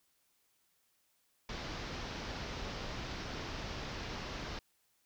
pink low-pass noise, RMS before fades -42 dBFS, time 1.49-4.59 s, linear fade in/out 2 ms, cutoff 5800 Hz, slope 48 dB/octave, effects white hiss -75 dBFS RMS until 5.05 s

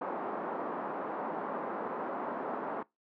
white band-pass noise, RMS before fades -37 dBFS, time 0.01-2.83 s, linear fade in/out 5 ms, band 220 to 1100 Hz, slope 24 dB/octave, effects noise-tail reverb RT60 0.2 s tail -23 dB re dry

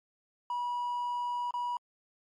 triangle tone with dropouts, 971 Hz, B5, 30 cents flat, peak -28 dBFS, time 0.5-1.77 s, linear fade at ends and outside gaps 2 ms, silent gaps 1.509-1.539 s, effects tanh soft clip ceiling -24 dBFS + MP3 48 kbps

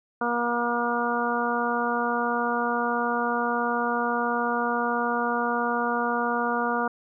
harmonic tone, 238.5 Hz, A#3, 40 cents sharp, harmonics 1 / 2 / 3 / 4 / 5 / 6, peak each -30 / -30 / -30 / -30 / -30 / -30 dBFS, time 0.21-6.88 s, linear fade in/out 5 ms, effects none

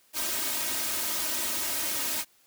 white noise with comb filter, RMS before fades -30 dBFS, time 0.13-2.25 s, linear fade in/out 50 ms, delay 3.2 ms, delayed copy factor +1, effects white hiss -63 dBFS RMS until 2.46 s + high-pass 80 Hz 12 dB/octave

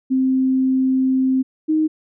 sine tone pair in turn, 261.6 / 311.9 Hz, C4 / D#4, 0 / +4 cents, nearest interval minor third, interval 304 cents, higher second, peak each -14 dBFS, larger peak neither, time 0.1-1.43 / 1.68-1.88 s, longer first, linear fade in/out 20 ms, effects none

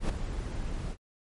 brown noise with ADSR envelope, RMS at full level -24 dBFS, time 0-0.97 s, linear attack 93 ms, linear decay 7 ms, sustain -10 dB, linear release 64 ms, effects MP3 48 kbps

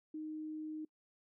sine tone, 310 Hz, D#4, 6 cents flat, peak -40 dBFS, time 0.14-0.85 s, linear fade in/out 5 ms, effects noise-tail reverb RT60 0.1 s tail -25 dB re dry

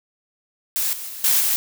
blue noise with level steps, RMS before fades -22 / -32 / -34 / -17 / -20 dBFS, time 0.76-1.56 s, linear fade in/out 0 ms, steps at 0.93 / 1.09 / 1.24 / 1.4 s, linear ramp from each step 2 ms, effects none

